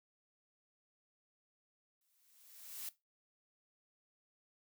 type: noise with exponential growth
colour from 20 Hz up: blue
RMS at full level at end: -42 dBFS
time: 2.01-2.89 s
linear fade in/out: 2 ms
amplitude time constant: 190 ms
effects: noise-tail reverb RT60 0.2 s tail -17 dB re dry